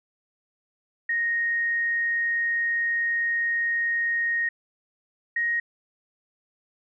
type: tone pair in turn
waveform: sine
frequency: 1864.7 / 1876.6 Hz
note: A#6 / A#6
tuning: 0 / +11 cents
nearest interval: unison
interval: 11 cents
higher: second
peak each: -22 dBFS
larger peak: neither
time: 1.09-4.49 / 5.36-5.6 s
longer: first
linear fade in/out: 5 ms
effects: none